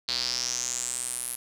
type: tone with band-pass filter sweep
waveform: square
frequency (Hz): 61.74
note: B1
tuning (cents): 0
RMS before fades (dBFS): -31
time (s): 0.08-1.36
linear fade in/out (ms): 5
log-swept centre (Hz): 4300 to 11000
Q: 6.4
effects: none